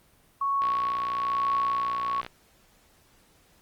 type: tone with tremolo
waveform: sine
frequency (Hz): 1108.7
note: C#6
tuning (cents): 0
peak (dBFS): -22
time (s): 0.41-2.21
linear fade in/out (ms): 5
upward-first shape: triangle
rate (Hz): 1.1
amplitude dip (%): 45
type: click train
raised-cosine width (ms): 0.3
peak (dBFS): -21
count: 100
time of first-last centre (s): 0.62-2.265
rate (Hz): 60.2
effects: pink hiss -61 dBFS RMS until 3.61 s + Opus 32 kbps